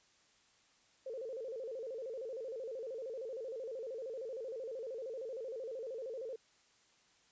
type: tone with vibrato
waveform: sine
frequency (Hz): 486.5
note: B4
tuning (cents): -26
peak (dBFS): -40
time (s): 1.06-6.36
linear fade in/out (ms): 5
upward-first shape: square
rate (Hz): 13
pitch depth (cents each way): 140
effects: white hiss -69 dBFS RMS until 7.31 s + resampled to 16000 Hz